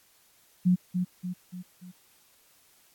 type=tone with echo; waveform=sine; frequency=180.7 Hz; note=F#3; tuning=41 cents flat; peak=-18 dBFS; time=0.65-0.76 s; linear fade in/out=20 ms; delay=290 ms; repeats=4; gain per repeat=-6 dB; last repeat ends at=1.92 s; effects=white hiss -62 dBFS RMS until 2.94 s + AAC 64 kbps